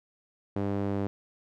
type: tone with band-pass filter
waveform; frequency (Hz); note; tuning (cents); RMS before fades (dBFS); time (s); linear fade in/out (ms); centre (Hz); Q
sawtooth; 99.9; G2; +33; -30; 0.56-1.07; 0; 350; 0.86
effects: none